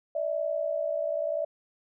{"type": "tone pair together", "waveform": "sine", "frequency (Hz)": [587.3, 647.8], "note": ["D5", "E5"], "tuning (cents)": [0, -30], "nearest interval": "major second", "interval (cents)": 170, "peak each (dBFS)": [-29, -30], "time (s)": [0.15, 1.45], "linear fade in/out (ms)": 5, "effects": []}